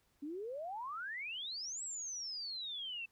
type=exponential two-way sweep; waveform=sine; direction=up then down; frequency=276 to 7902 to 2628 Hz; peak=-40 dBFS; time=0.22-3.06 s; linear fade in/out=10 ms; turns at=1.83 s; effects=pink hiss -75 dBFS RMS until 3.11 s